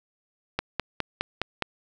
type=click train; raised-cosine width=0.3 ms; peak=-9 dBFS; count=6; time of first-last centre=0.59-1.623 s; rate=4.84 Hz; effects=none